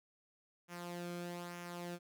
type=tone with flanger; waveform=sawtooth; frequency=174.61 Hz; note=F3; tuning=in tune; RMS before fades=-45 dBFS; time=0.68-1.99 s; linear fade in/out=50 ms; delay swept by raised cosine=0.23 to 1.09 ms; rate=1.1 Hz; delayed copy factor=-0.55; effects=none